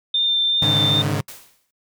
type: tone with vibrato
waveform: sine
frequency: 3592 Hz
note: A7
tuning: 35 cents sharp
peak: -16 dBFS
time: 0.14-1.02 s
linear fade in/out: 5 ms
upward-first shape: sine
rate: 2.6 Hz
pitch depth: 11 cents each way
type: chord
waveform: sawtooth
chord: Ab suspended fourth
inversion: none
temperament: equal with one note detuned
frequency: 103.83 / 138.59 / 152.1 Hz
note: Ab2 / Db3 / Eb3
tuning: 0 / 0 / -39 cents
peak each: -20 dBFS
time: 0.62-1.21 s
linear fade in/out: 5 ms
type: noise with exponential decay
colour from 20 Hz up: white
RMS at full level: -34 dBFS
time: 1.28-1.71 s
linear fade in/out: 5 ms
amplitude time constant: 92 ms
effects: noise-tail reverb RT60 0.1 s tail -25 dB re dry